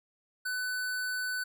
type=tone; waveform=square; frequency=1500 Hz; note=F#6; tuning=23 cents sharp; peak=-32 dBFS; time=0.45-1.44 s; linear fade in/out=10 ms; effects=none